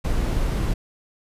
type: noise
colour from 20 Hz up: brown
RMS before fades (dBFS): -22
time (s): 0.04-0.74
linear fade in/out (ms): 10
effects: resampled to 32000 Hz